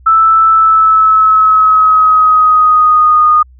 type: tone with pitch glide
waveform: sine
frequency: 1318.5 to 1230.2 Hz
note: E6 to D#6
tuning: 0 to -20 cents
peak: -4 dBFS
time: 0.06-3.43 s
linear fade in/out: 10 ms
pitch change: -120 cents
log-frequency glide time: 0.5-3.27 s
effects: added 63 Hz sine -37 dBFS peak until 3.59 s